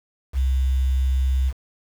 sine tone with quantisation, 65.41 Hz, C2, in tune, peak -17 dBFS, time 0.33-1.53 s, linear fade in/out 50 ms, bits 7, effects none

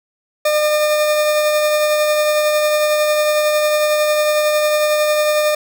40% pulse tone with tremolo, 604 Hz, D5, 48 cents sharp, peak -11 dBFS, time 0.45-5.55 s, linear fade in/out 5 ms, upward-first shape triangle, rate 11 Hz, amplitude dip 30%, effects none

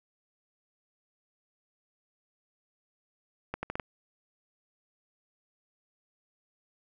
accelerating click train, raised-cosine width 0.5 ms, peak -18 dBFS, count 5, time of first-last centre 3.54-3.798 s, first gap 90 ms, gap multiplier 0.78, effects none

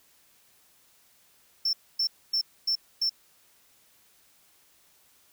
triangle tone bursts, 5380 Hz, E8, 34 cents sharp, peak -22 dBFS, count 5, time 1.65-3.095 s, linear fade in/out 5 ms, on 81 ms, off 260 ms, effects white hiss -62 dBFS RMS until 5.32 s

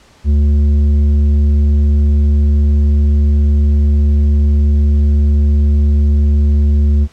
triangle tone with tanh clipping, 72.9 Hz, D2, 12 cents flat, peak -9 dBFS, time 0.24-7.08 s, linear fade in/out 50 ms, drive 12 dB, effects pink hiss -46 dBFS RMS until 7.12 s + low-pass 7000 Hz 12 dB/octave

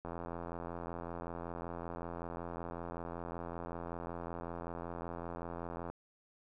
click train, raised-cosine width 1 ms, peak -28 dBFS, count 500, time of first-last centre 0.05-5.9 s, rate 85.3 Hz, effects none

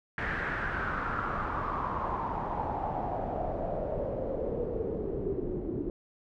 pink noise with low-pass filter sweep, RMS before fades -33 dBFS, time 0.18-5.9 s, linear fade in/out 2 ms, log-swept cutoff 1800 to 330 Hz, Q 5.5, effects none

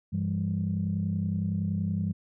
sine tone cluster, 99 / 168.3 / 199 Hz, G2 / E3 / G3, +18 / +36 / +26 cents, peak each -30 dBFS, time 0.12-2.13 s, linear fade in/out 20 ms, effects tanh soft clip ceiling -18 dBFS

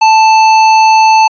triangle tone with hard clipping, 880 Hz, A5, in tune, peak -5 dBFS, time 0.01-1.28 s, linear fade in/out 10 ms, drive 17 dB, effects resampled to 16000 Hz

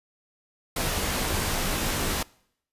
pink noise with comb filter, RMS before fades -27 dBFS, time 0.76-2.23 s, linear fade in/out 5 ms, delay 18 ms, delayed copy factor -0.55, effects noise-tail reverb RT60 0.7 s tail -24 dB re dry + resampled to 32000 Hz

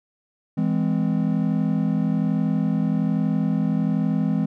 triangle chord, E augmented, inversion none, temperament just, 164.81 / 206 / 257.5 Hz, E3 / G#3 / B#3, 0 / -14 / -28 cents, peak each -21 / -21 / -23 dBFS, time 0.57-4.46 s, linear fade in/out 10 ms, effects none

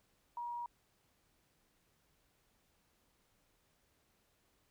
sine tone, 954 Hz, A#5, 40 cents sharp, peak -39 dBFS, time 0.37-0.66 s, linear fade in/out 2 ms, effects pink hiss -75 dBFS RMS until 4.7 s

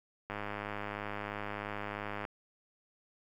click train, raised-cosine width 0.5 ms, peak -23 dBFS, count 202, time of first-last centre 0.3-2.251 s, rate 103 Hz, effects 10-bit

